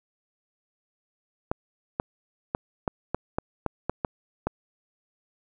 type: clicks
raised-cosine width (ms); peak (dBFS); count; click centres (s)
1; -11; 10; 1.515 / 1.999 / 2.549 / 2.878 / 3.146 / 3.385 / 3.663 / 3.896 / 4.048 / 4.47
effects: none